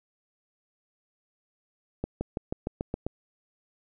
accelerating click train, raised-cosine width 2 ms, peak -16 dBFS, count 8, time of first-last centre 2.04-3.066 s, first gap 170 ms, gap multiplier 0.95, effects none

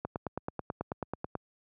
click train, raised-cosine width 1 ms, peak -19 dBFS, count 13, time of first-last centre 0.05-1.353 s, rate 9.21 Hz, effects high-pass 80 Hz 12 dB/octave

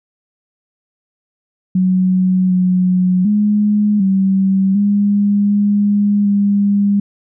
sine tone with pitch steps, 185.2 / 182.9 / 208.6 / 192.3 / 203.4 / 204.6 / 201.9 Hz, F#3 / F#3 / G#3 / G3 / G#3 / G#3 / G#3, +2 / -20 / +8 / -33 / -36 / -26 / -49 cents, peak -10 dBFS, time 1.75-7 s, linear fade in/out 5 ms, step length 750 ms, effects none

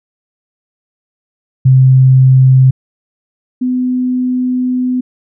sine tone pair in turn, 130.8 / 252.1 Hz, C3 / B3, 0 / +36 cents, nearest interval major seventh, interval 1136 cents, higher second, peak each -3 / -11 dBFS, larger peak first, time 1.65-2.71 / 3.61-5.01 s, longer second, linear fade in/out 10 ms, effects none

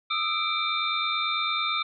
sine tone cluster, 1224 / 1313 / 2339 / 3629 / 4034 Hz, D#6 / E6 / D7 / A#7 / B7, -29 / -7 / -8 / -47 / +36 cents, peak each -31 / -31 / -30 / -29 / -37 dBFS, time 0.1-1.83 s, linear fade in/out 10 ms, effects none

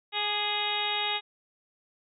harmonic tone with a mistuned harmonic, 416.2 Hz, G#4, 4 cents sharp, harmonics 1 / 2 / 3 / 4 / 5 / 6 / 7 / 8 / 9, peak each -41 / -33 / -40 / -41 / -36 / -36 / -36 / -36 / -32 dBFS, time 0.12-1.21 s, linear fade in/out 50 ms, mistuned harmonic 3, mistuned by -25 cents, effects none

